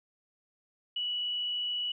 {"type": "tone with frequency modulation", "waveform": "sine", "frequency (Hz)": 2942, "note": "F#7", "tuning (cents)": -11, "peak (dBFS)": -30, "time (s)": [0.96, 1.92], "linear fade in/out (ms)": 5, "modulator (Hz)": 54.6, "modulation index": 0.54, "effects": []}